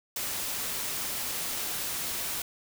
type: noise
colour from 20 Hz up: white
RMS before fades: -33 dBFS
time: 0.16-2.42 s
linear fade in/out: 2 ms
effects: none